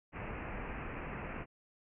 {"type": "low-pass noise", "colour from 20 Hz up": "pink", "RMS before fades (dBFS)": -42, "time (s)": [0.12, 1.46], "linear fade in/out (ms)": 50, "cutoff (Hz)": 2700, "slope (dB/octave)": 96, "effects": []}